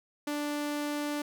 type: tone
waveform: sawtooth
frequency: 293.7 Hz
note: D4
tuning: in tune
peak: -27 dBFS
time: 0.27-1.22 s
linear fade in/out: 5 ms
effects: none